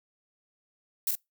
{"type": "noise with echo", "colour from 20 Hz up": "violet", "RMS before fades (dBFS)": -27, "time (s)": [1.07, 1.11], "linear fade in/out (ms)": 2, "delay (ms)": 43, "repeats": 1, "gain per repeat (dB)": -4, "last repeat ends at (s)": 1.153, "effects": ["noise-tail reverb RT60 0.2 s tail -26 dB re dry"]}